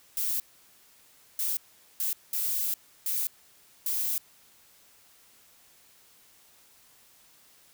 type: noise bursts at uneven times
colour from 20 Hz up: violet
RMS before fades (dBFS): -29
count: 6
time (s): 0.17-0.4 / 1.39-1.57 / 2-2.13 / 2.33-2.74 / 3.06-3.27 / 3.86-4.18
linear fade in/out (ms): 2
effects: white hiss -59 dBFS RMS until 7.73 s